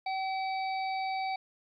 harmonic tone, 765 Hz, G5, 42 cents flat, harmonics 1 / 3 / 5 / 6, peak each -31 / -39 / -48 / -46 dBFS, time 0.06-1.36 s, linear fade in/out 5 ms, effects 12-bit

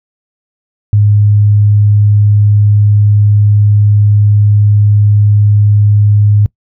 sine tone, 103.8 Hz, G#2, in tune, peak -4 dBFS, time 0.93-6.46 s, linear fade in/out 0 ms, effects noise-tail reverb RT60 0.1 s tail -23 dB re dry

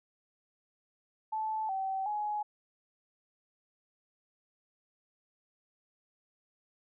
sine tone with pitch steps, 872 / 769 / 839 Hz, A5 / G5 / G#5, -16 / -33 / +17 cents, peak -31 dBFS, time 1.32-2.43 s, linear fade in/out 10 ms, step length 370 ms, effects none

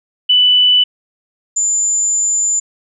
sine tone pair in turn, 2983 / 7095 Hz, F#7 / A8, +13 / +13 cents, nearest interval octave + minor third, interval 1500 cents, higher second, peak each -7 / -12 dBFS, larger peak first, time 0.29-0.84 / 1.56-2.6 s, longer second, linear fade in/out 10 ms, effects none

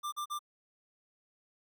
square tone bursts, 1187 Hz, D6, 18 cents sharp, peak -35 dBFS, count 3, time 0.03-0.392 s, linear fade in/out 20 ms, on 94 ms, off 40 ms, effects none

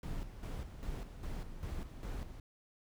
brown noise with tremolo, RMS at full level -40 dBFS, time 0.03-2.4 s, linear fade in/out 2 ms, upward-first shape square, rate 2.5 Hz, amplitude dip 60%, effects none

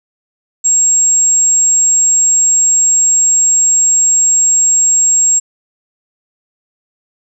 sine tone, 7560 Hz, A#8, 23 cents sharp, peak -7 dBFS, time 0.64-5.4 s, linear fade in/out 20 ms, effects none

